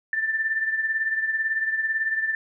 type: beating tone pair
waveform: sine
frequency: 1773 / 1791 Hz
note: A6 / A6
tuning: +13 / +30 cents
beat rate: 18 Hz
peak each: -23 / -30 dBFS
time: 0.13-2.35 s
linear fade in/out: 2 ms
effects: none